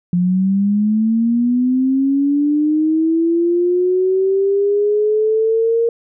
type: linear sweep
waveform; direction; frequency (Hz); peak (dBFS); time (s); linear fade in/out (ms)
sine; up; 174.61 to 466.2; -12; 0.13-5.89; 2
effects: none